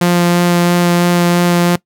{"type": "tone with vibrato", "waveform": "sawtooth", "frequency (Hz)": 174.61, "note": "F3", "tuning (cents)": 0, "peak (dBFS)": -5, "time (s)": [0.01, 1.76], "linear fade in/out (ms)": 5, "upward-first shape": "sine", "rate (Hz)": 3, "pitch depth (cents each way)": 9, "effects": ["noise-tail reverb RT60 0.1 s tail -21 dB re dry"]}